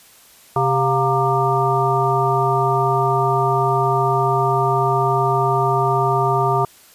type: harmonic tone with a mistuned harmonic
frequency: 132.1 Hz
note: C3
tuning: 17 cents sharp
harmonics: 1 / 3 / 5 / 7 / 9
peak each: -21 / -21 / -21 / -21 / -21 dBFS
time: 0.56-6.65 s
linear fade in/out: 2 ms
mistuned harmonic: 5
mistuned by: +110 cents
effects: white hiss -48 dBFS RMS until 6.94 s + resampled to 32000 Hz